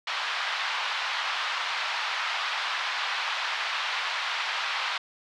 pink band-pass noise, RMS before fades -30 dBFS, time 0.07-4.98 s, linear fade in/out 5 ms, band 910 to 4200 Hz, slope 24 dB/octave, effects none

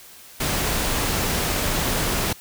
pink noise, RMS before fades -23 dBFS, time 0.4-2.33 s, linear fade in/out 5 ms, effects white hiss -45 dBFS RMS until 2.4 s

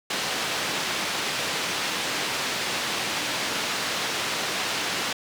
white band-pass noise, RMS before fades -28 dBFS, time 0.1-5.13 s, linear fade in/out 5 ms, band 140 to 4200 Hz, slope 12 dB/octave, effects none

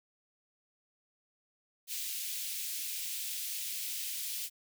white high-pass noise, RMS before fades -38 dBFS, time 1.87-4.5 s, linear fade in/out 50 ms, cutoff 2400 Hz, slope 24 dB/octave, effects none

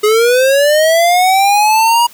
square linear sweep, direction up, 415.3 to 960 Hz, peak -8 dBFS, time 0.03-2.07 s, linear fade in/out 10 ms, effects white hiss -40 dBFS RMS until 2.13 s

